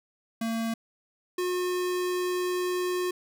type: tone pair in turn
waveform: square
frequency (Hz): 227 / 361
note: A#3 / F#4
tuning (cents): -46 / -43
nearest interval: minor sixth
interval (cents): 803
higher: second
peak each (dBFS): -28 / -27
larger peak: second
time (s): 0.41-0.74 / 1.38-3.11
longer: second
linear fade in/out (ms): 5
effects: none